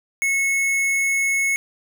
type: tone with hard clipping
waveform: sine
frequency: 2191 Hz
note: C#7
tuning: 21 cents flat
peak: -19 dBFS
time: 0.22-1.56 s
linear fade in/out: 0 ms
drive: 16 dB
effects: none